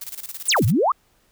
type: noise with tremolo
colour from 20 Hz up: blue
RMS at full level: -32 dBFS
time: 0.01-0.72 s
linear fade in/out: 5 ms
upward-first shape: square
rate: 18 Hz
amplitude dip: 80%
type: exponential two-way sweep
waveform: sine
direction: down then up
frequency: 10548 to 94.2 to 1293 Hz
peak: -15 dBFS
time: 0.48-0.92 s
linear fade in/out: 5 ms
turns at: 0.65 s
effects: pink hiss -62 dBFS RMS until 1.31 s